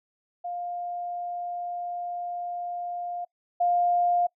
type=tone pair in turn; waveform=sine; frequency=704 / 704 Hz; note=F5 / F5; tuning=+14 / +14 cents; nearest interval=unison; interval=0 cents; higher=neither; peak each=-30 / -20 dBFS; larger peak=second; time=0.44-3.25 / 3.6-4.27 s; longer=first; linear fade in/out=10 ms; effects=noise-tail reverb RT60 0.1 s tail -24 dB re dry

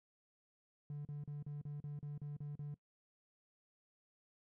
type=tone bursts; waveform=triangle; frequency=146 Hz; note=D3; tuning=10 cents flat; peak=-39 dBFS; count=10; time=0.9-2.742 s; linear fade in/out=2 ms; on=150 ms; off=38 ms; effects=noise-tail reverb RT60 0.1 s tail -22 dB re dry + tanh soft clip ceiling -37 dBFS

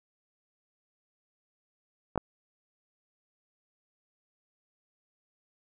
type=clicks; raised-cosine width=1 ms; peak=-18 / -11 dBFS; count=2; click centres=2.158 / 2.177 s; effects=none

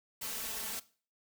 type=noise with comb filter; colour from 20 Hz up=white; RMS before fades=-39 dBFS; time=0.21-0.8 s; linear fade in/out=10 ms; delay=4.5 ms; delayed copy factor=+0.85; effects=noise-tail reverb RT60 0.4 s tail -18 dB re dry

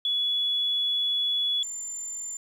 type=tone pair in turn; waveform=sine; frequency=3397 / 7178 Hz; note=G#7 / A8; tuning=+38 / +34 cents; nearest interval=octave + minor second; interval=1296 cents; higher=second; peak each=-23 / -32 dBFS; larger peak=first; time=0.05-1.63 / 1.63-2.37 s; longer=first; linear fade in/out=2 ms; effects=9-bit

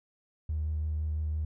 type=tone with vibrato; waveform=triangle; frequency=77.1 Hz; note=D#2; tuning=15 cents flat; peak=-25 dBFS; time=0.49-1.45 s; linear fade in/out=5 ms; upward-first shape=sine; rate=5.9 Hz; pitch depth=14 cents each way; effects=tanh soft clip ceiling -26 dBFS

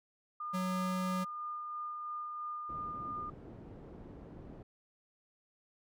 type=tone with tremolo; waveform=sine; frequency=1213 Hz; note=D#6; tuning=44 cents flat; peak=-37 dBFS; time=0.4-3.3 s; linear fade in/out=5 ms; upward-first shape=sine; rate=3 Hz; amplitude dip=25%
type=tone; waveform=square; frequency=185 Hz; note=F#3; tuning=in tune; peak=-34 dBFS; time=0.53-1.25 s; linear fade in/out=20 ms
type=low-pass noise; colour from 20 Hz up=white; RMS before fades=-50 dBFS; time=2.69-4.63 s; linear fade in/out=5 ms; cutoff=320 Hz; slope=12 dB/octave
effects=none

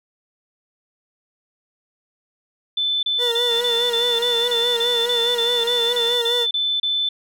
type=tone bursts; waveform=sine; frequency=3520 Hz; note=A7; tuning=in tune; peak=-18 dBFS; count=15; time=2.77-7.09 s; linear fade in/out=5 ms; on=260 ms; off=30 ms
type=tone with vibrato; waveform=40% pulse; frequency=475.1 Hz; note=A#4; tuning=33 cents sharp; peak=-21 dBFS; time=3.18-6.47 s; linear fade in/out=50 ms; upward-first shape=sine; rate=4.8 Hz; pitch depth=46 cents each way
type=click train; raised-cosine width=0.2 ms; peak=-23 dBFS; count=547; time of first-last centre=3.51-6.148 s; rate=207 Hz
effects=none

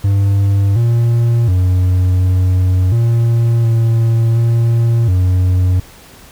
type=tone with pitch steps; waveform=triangle; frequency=99.3 / 117.4 / 91.5 / 92.1 / 116.5 / 114.5 / 116.3 / 91.5 Hz; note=G2 / A#2 / F#2 / F#2 / A#2 / A#2 / A#2 / F#2; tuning=+23 / +13 / -19 / -7 / -1 / -31 / -4 / -19 cents; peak=-7 dBFS; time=0.04-5.8 s; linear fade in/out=5 ms; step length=720 ms; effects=pink hiss -40 dBFS RMS until 6.31 s

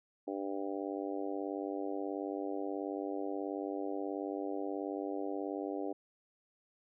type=harmonic tone; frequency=98.5 Hz; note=G2; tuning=9 cents sharp; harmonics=3 / 4 / 5 / 6 / 7 / 8; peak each=-39 / -41 / -43 / -45 / -46 / -47 dBFS; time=0.27-5.93 s; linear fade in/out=10 ms; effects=none

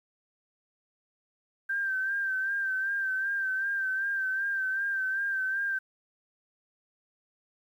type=tone with vibrato; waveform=sine; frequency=1568 Hz; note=G6; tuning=in tune; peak=-27 dBFS; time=1.69-5.79 s; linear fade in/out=10 ms; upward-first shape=sine; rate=2.6 Hz; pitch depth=45 cents each way; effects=10-bit

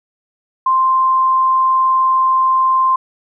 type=tone; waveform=sine; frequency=1046.5 Hz; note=C6; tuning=in tune; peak=-10 dBFS; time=0.66-2.96 s; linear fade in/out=5 ms; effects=none

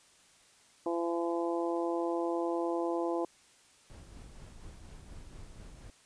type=harmonic tone; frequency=169.8 Hz; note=F3; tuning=48 cents flat; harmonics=2 / 3 / 4 / 5 / 6; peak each=-32 / -36 / -38 / -40 / -42 dBFS; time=0.86-3.25 s; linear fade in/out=2 ms
type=noise with tremolo; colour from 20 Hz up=brown; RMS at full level=-47 dBFS; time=3.9-5.9 s; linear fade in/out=0 ms; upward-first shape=sine; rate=4.2 Hz; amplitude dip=45%
effects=white hiss -62 dBFS RMS until 6.05 s + resampled to 22050 Hz

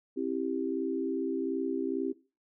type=chord; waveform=sine; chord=C major; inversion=none; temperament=equal with one note detuned; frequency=267.7 / 329.6 / 392 Hz; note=C4 / E4 / G4; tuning=+40 / 0 / 0 cents; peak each=-33 / -34 / -34 dBFS; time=0.16-2.13 s; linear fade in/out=20 ms; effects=noise-tail reverb RT60 0.3 s tail -17 dB re dry

